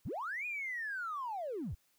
triangle linear two-way sweep, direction up then down, 45.32 to 2489 to 45.32 Hz, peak -33 dBFS, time 0.05-1.75 s, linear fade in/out 10 ms, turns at 0.46 s, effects tanh soft clip ceiling -34 dBFS + white hiss -73 dBFS RMS until 1.98 s

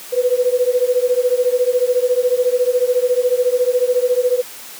sine beating tone pair, 490 / 504 Hz, B4 / B4, -14 / +35 cents, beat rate 14 Hz, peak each -16 / -16 dBFS, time 0.12-4.42 s, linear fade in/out 20 ms, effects white hiss -35 dBFS RMS until 4.79 s + high-pass 200 Hz 12 dB/octave

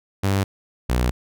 sawtooth tone pair in turn, 98 / 61.44 Hz, G2 / B1, 0 / -8 cents, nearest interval minor sixth, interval 808 cents, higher first, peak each -14 dBFS, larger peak neither, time 0.23-0.44 / 0.89-1.11 s, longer second, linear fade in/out 10 ms, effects none

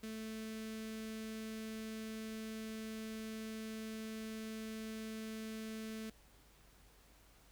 sawtooth tone with notch filter, 220 Hz, A3, in tune, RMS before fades -45 dBFS, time 0.03-6.1 s, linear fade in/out 5 ms, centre 870 Hz, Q 0.89, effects added 50 Hz sine -66 dBFS peak until 7.51 s + pink hiss -66 dBFS RMS until 7.51 s

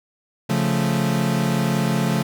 40% pulse chord, Db augmented, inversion none, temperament equal, 138.59 / 174.61 / 220 Hz, Db3 / F3 / A3, 0 / 0 / 0 cents, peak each -22 dBFS, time 0.49-2.23 s, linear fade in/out 10 ms, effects none

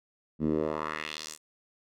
10% pulse tone with band-pass filter sweep, 77.2 Hz, D#2, 13 cents flat, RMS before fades -32 dBFS, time 0.39-1.38 s, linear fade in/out 50 ms, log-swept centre 200 to 8700 Hz, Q 1.9, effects none

